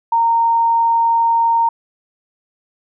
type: tone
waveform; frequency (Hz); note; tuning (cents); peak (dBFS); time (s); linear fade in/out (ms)
sine; 923; A#5; -17; -11; 0.12-1.69; 5
effects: none